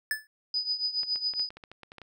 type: tone with exponential decay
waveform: square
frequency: 1739 Hz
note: A6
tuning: 21 cents flat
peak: -24 dBFS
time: 0.11-0.27 s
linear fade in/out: 1 ms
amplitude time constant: 34 ms
type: tone with tremolo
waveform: sine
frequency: 4978 Hz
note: D#8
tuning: in tune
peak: -24 dBFS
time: 0.54-1.49 s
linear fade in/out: 2 ms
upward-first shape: triangle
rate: 7.2 Hz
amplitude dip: 85%
type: clicks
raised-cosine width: 0.3 ms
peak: -29 dBFS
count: 12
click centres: 1.033 / 1.159 / 1.337 / 1.396 / 1.505 / 1.57 / 1.638 / 1.716 / 1.833 / 1.919 / 1.983 / 2.017 s
effects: none